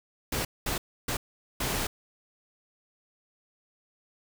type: noise bursts at uneven times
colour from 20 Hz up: pink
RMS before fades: -30 dBFS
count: 4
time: 0.32-0.45 / 0.66-0.78 / 1.08-1.17 / 1.6-1.87 s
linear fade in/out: 5 ms
effects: none